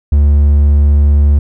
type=tone; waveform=triangle; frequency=72.4 Hz; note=D2; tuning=24 cents flat; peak=-3 dBFS; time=0.12-1.39 s; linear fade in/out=5 ms; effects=none